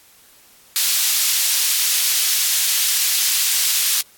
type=high-pass noise; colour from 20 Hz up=pink; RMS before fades=-18 dBFS; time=0.76-4.01 s; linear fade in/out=0 ms; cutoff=3700 Hz; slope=12 dB/octave; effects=white hiss -50 dBFS RMS until 4.17 s + AAC 64 kbps